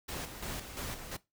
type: noise with tremolo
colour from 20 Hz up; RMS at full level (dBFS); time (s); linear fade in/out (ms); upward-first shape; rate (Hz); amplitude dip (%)
pink; -39; 0.08-1.17; 10; square; 2.9; 55
effects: noise-tail reverb RT60 0.2 s tail -19 dB re dry